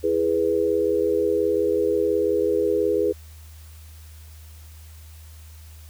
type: chord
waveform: sine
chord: E major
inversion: none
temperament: equal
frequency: 329.6 / 415.3 / 493.9 Hz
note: E4 / G#4 / B4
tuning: 0 / 0 / 0 cents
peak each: -26 / -21 / -23 dBFS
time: 0.03-3.13 s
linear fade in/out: 20 ms
effects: added 78 Hz sine -41 dBFS peak until 5.89 s + white hiss -52 dBFS RMS until 5.89 s